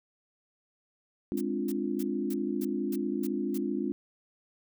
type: chord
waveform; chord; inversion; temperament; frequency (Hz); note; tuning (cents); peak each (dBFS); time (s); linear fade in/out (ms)
sine; D half-diminished seventh; second; equal; 207.7 / 261.6 / 293.7 / 349.2; Ab3 / C4 / D4 / F4; 0 / 0 / 0 / 0; -34; 1.32-3.92; 0
type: noise bursts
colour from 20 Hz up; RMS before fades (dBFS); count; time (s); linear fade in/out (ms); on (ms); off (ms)
blue; -43; 8; 1.37-3.58; 5; 40; 270
effects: none